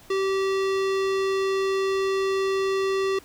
square tone with low-pass filter, 386.9 Hz, G4, 23 cents flat, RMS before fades -24 dBFS, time 0.1-3.19 s, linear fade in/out 5 ms, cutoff 5100 Hz, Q 0.79, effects pink hiss -51 dBFS RMS until 3.24 s

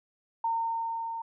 sine tone with level ramp, 914 Hz, A#5, 34 cents flat, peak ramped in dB -25 to -33 dBFS, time 0.44-1.22 s, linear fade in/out 5 ms, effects none

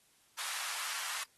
pink high-pass noise, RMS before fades -39 dBFS, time 0.38-1.24 s, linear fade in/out 10 ms, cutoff 980 Hz, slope 24 dB/octave, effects white hiss -68 dBFS RMS until 1.37 s + AAC 32 kbps

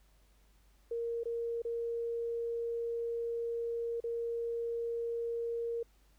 sine tone with dropouts, 466.2 Hz, A#4, in tune, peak -33 dBFS, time 0.91-5.83 s, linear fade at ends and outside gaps 5 ms, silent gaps 1.235-1.255 / 1.62-1.649 / 4.003-4.039 s, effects added 50 Hz sine -63 dBFS peak until 6.18 s + pink hiss -71 dBFS RMS until 6.18 s

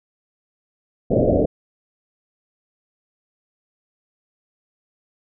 white low-pass noise, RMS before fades -17 dBFS, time 1.1-1.46 s, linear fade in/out 10 ms, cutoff 670 Hz, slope 96 dB/octave, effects none

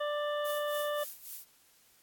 harmonic tone, 590 Hz, D5, 8 cents sharp, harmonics 1 / 2 / 3 / 5 / 6, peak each -32 / -38 / -42 / -46 / -48 dBFS, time 0-1.04 s, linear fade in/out 10 ms
violet noise with tremolo, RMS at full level -41 dBFS, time 0.45-1.44 s, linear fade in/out 2 ms, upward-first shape sine, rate 3.7 Hz, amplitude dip 75%
effects white hiss -64 dBFS RMS until 2.02 s + AAC 64 kbps

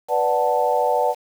sine chord, B minor seventh, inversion none, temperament equal, 493.9 / 587.3 / 740 / 880 Hz, B4 / D5 / F#5 / A5, 0 / 0 / 0 / 0 cents, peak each -22 dBFS, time 0.08-1.15 s, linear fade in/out 50 ms, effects 7-bit

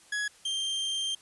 40% pulse tone pair in turn, 1677 / 3166 Hz, G#6 / G7, +16 / +17 cents, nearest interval major seventh, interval 1101 cents, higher second, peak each -28 dBFS, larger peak neither, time 0.12-0.28 / 0.45-1.15 s, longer second, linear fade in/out 5 ms, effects white hiss -57 dBFS RMS until 1.21 s + resampled to 24000 Hz

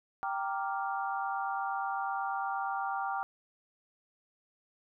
sine chord, G minor seventh, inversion none, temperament equal, 784 / 932.3 / 1174.7 / 1396.9 Hz, G5 / Bb5 / D6 / F6, 0 / 0 / 0 / 0 cents, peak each -34 / -39 / -38 / -39 dBFS, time 0.23-3.23 s, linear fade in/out 0 ms, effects none

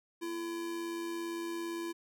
square tone with amplitude modulation, 337.5 Hz, E4, 41 cents sharp, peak -35 dBFS, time 0.21-1.93 s, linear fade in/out 20 ms, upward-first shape sine, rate 97.6 Hz, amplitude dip 35%, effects none

